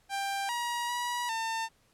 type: tone with pitch steps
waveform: sawtooth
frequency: 791 / 955 / 968 / 900 Hz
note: G5 / A#5 / B5 / A5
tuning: +15 / +42 / -35 / +39 cents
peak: -27 dBFS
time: 0.09-1.69 s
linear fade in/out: 50 ms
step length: 400 ms
effects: pink hiss -67 dBFS RMS until 1.93 s + low-pass 12000 Hz 12 dB/octave